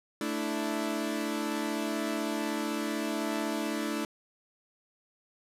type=chord; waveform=sawtooth; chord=A suspended fourth; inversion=none; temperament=equal; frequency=220 / 293.7 / 329.6 Hz; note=A3 / D4 / E4; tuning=0 / 0 / 0 cents; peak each=-31 / -30 / -31 dBFS; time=0.21-4.05 s; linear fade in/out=2 ms; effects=resampled to 32000 Hz